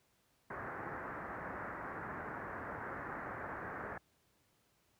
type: low-pass noise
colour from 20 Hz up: white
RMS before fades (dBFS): -44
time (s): 0.5-3.98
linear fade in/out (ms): 5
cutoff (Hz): 1800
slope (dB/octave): 48
effects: pink hiss -74 dBFS RMS until 4.99 s + high-pass 60 Hz 12 dB/octave